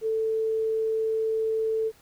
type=tone; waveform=sine; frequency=442.5 Hz; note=A4; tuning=10 cents sharp; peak=-23 dBFS; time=0.01-1.92 s; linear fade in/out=50 ms; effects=pink hiss -57 dBFS RMS until 2.01 s